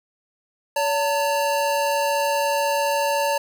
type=tone pair together; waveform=square; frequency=568.9 / 903 Hz; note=C#5 / A5; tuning=+45 / +45 cents; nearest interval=minor sixth; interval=800 cents; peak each=-23 dBFS; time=0.76-3.38 s; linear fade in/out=5 ms; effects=none